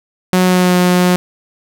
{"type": "tone with pitch glide", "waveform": "sawtooth", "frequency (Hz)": [183.3, 179.74], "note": ["F#3", "F#3"], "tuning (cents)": [-16, -50], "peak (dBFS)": -5, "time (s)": [0.33, 1.16], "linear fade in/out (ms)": 0, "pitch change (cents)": -34, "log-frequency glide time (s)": [0.45, 0.76], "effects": []}